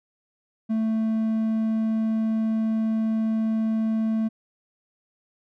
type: tone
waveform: triangle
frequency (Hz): 221.3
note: A3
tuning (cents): +10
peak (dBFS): -19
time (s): 0.69-4.29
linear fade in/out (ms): 20
effects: none